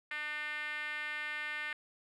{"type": "tone with band-pass filter", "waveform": "5% pulse", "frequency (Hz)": 300, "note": "D4", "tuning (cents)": 37, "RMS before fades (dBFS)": -39, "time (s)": [0.11, 1.73], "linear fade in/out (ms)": 2, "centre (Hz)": 1900, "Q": 3.3, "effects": []}